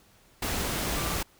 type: tone in noise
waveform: sine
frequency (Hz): 1174.7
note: D6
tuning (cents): 0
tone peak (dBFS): -39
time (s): 0.96-1.16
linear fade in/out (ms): 5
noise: pink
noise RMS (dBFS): -30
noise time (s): 0.42-1.23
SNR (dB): -12
effects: pink hiss -60 dBFS RMS until 1.39 s